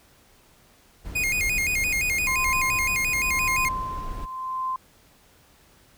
brown noise, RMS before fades -34 dBFS, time 1.04-4.26 s, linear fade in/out 20 ms
45% pulse tone with vibrato, 2300 Hz, D7, 37 cents flat, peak -22 dBFS, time 1.15-3.69 s, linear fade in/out 10 ms, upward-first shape square, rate 5.8 Hz, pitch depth 130 cents each way
sine tone with tremolo, 1038 Hz, C6, 14 cents flat, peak -24 dBFS, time 2.27-4.76 s, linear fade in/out 2 ms, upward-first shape triangle, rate 0.93 Hz, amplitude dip 85%
effects pink hiss -57 dBFS RMS until 5.97 s

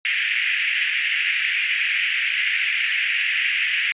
white band-pass noise, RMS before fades -22 dBFS, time 0.05-3.92 s, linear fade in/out 0 ms, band 1800 to 2800 Hz, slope 48 dB/octave, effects resampled to 8000 Hz

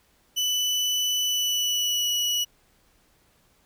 30% pulse tone with pitch glide, 2984 to 2933 Hz, F#7 to F#7, +14 to -16 cents, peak -20 dBFS, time 0.36-2.45 s, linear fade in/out 20 ms, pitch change -30 cents, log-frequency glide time 1.24-2.11 s, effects pink hiss -63 dBFS RMS until 3.65 s

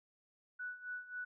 sine tone with tremolo, 1480 Hz, F#6, in tune, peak -39 dBFS, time 0.59-1.25 s, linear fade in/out 10 ms, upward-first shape sine, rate 3.7 Hz, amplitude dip 80%, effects none

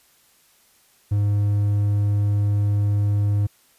triangle tone, 102.5 Hz, G#2, 22 cents flat, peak -15 dBFS, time 1.11-3.47 s, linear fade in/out 10 ms, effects white hiss -58 dBFS RMS until 3.78 s + resampled to 32000 Hz

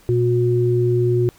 sine tone pair together, 120.4 / 361 Hz, B2 / F#4, -44 / -43 cents, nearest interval octave + perfect fifth, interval 1901 cents, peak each -17 / -17 dBFS, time 0.09-1.29 s, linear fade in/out 0 ms, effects pink hiss -51 dBFS RMS until 1.38 s

